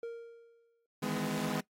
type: tone with exponential decay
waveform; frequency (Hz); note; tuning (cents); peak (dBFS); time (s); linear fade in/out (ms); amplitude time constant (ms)
triangle; 465; A#4; -4; -33; 0.03-0.86; 2; 180
type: chord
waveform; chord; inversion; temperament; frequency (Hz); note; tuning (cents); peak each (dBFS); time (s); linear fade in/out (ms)
sawtooth; E major seventh; third; equal with one note detuned; 155.56 / 164.81 / 207.7 / 252.3; D#3 / E3 / G#3 / B3; 0 / 0 / 0 / +37; -36 / -37 / -32 / -33; 1.02-1.61; 10
effects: noise-tail reverb RT60 0.1 s tail -18 dB re dry + AAC 48 kbps